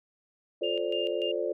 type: chord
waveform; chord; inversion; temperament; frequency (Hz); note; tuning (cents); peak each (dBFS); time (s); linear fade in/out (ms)
sine; D minor seventh; first; just; 352.4 / 440.5 / 528.6 / 587.3; F4 / A4 / C5 / D5; +16 / +2 / +18 / 0; -33; 0.61-1.53; 10
type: tone with tremolo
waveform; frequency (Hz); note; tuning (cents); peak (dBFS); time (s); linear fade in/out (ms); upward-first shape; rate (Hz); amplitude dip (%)
sine; 2808; F7; +9; -32; 0.63-1.32; 10; square; 3.4; 80
effects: none